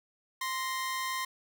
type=tone pair together; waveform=sawtooth; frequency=1044 / 1869.9 Hz; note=C6 / A#6; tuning=-4 / +5 cents; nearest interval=minor seventh; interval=1009 cents; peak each=-29 / -35 dBFS; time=0.41-1.25 s; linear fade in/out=5 ms; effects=none